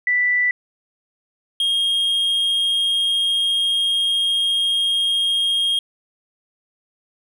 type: tone pair in turn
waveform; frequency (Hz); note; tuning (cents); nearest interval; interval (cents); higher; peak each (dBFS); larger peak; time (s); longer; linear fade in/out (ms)
sine / triangle; 1975.5 / 3243; B6 / G#7; 0 / -42; major sixth; 858; second; -15; neither; 0.07-0.51 / 1.6-5.79; second; 2
effects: none